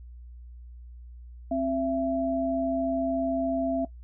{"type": "tone pair together", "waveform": "sine", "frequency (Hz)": [264.5, 669.2], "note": ["C4", "E5"], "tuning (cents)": [19, 26], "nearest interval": "octave + major third", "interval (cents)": 1607, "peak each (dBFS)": -27, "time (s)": [1.51, 3.85], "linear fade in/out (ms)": 5, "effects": ["noise-tail reverb RT60 0.1 s tail -17 dB re dry", "added 60 Hz sine -42 dBFS peak until 4.03 s"]}